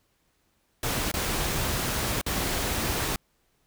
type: noise with dropouts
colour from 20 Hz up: pink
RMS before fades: -28 dBFS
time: 0.83-3.16 s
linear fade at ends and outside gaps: 2 ms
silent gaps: 1.116-1.139 / 2.214-2.263 s
effects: pink hiss -70 dBFS RMS until 3.66 s